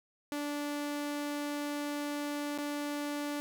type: tone with dropouts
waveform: sawtooth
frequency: 291.4 Hz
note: D4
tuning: 13 cents flat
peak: -30 dBFS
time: 0.32-3.4 s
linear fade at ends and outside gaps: 0 ms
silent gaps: 2.577-2.586 s
effects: none